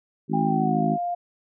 harmonic tone, 53.2 Hz, G#1, 42 cents sharp, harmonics 3 / 4 / 5 / 6 / 7, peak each -26 / -25 / -27 / -31 / -31 dBFS, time 0.28-0.98 s, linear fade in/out 50 ms
sine tone with pitch glide, 801 to 701.4 Hz, G5 to F5, +37 to +7 cents, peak -24 dBFS, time 0.33-1.15 s, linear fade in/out 10 ms, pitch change -230 cents, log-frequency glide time 0.44-0.84 s
effects none

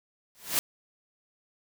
white noise with exponential growth, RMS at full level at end -22 dBFS, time 0.35-0.59 s, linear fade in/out 0 ms, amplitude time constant 51 ms, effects none

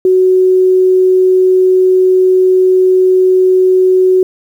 sine tone, 371.6 Hz, F#4, 7 cents sharp, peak -5 dBFS, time 0.05-4.23 s, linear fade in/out 2 ms, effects 7-bit

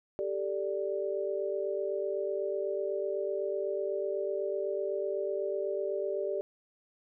sine chord, G suspended second, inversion none, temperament equal, 392 / 440 / 587.3 Hz, G4 / A4 / D5, 0 / 0 / 0 cents, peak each -33 / -37 / -34 dBFS, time 0.19-6.41 s, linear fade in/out 0 ms, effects none

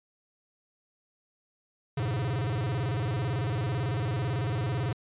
square tone with vibrato, 120.6 Hz, B2, 41 cents flat, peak -28 dBFS, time 1.97-4.93 s, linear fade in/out 5 ms, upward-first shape square, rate 18 Hz, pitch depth 250 cents each way, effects resampled to 8000 Hz

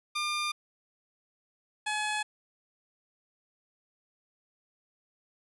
15% pulse tone pair in turn, 1200 / 848.5 Hz, D6 / G#5, +37 / +37 cents, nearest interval tritone, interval 600 cents, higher first, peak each -23 / -23 dBFS, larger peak neither, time 0.15-0.52 / 1.86-2.23 s, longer neither, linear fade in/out 10 ms, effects resampled to 24000 Hz

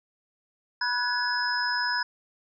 sine tone cluster, 980 / 1480 / 1686 / 5100 Hz, B5 / F#6 / G#6 / D#8, -14 / 0 / +26 / +42 cents, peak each -30 dBFS, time 0.81-2.03 s, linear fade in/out 5 ms, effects none

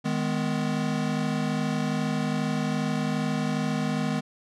square chord, G# minor, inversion second, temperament equal with one note detuned, 155.56 / 207.7 / 250.2 Hz, D#3 / G#3 / B3, 0 / 0 / +23 cents, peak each -30 dBFS, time 0.04-4.21 s, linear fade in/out 20 ms, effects low-pass 7000 Hz 12 dB/octave

